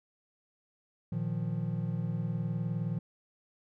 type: chord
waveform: triangle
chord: Bb suspended fourth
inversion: none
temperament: just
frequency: 116.54 / 155.39 / 174.81 Hz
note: Bb2 / Eb3 / F3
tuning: 0 / -2 / +2 cents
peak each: -33 dBFS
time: 1.12-2.99 s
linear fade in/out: 5 ms
effects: none